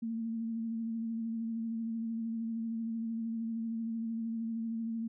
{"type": "tone with vibrato", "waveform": "sine", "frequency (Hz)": 227, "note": "A#3", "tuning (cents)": -46, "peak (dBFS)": -33, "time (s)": [0.02, 5.08], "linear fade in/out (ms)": 10, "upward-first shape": "sine", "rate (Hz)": 13, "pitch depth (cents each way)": 26, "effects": []}